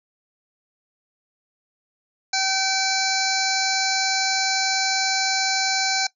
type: harmonic tone with a mistuned harmonic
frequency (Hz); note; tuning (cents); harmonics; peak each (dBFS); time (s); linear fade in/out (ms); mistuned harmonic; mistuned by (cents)
769; G5; -33; 1 / 2 / 3 / 5 / 6 / 7 / 8 / 9; -26 / -28 / -28 / -26 / -31 / -29 / -29 / -30; 2.33-6.07; 5; 5; +110
effects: noise-tail reverb RT60 0.1 s tail -20 dB re dry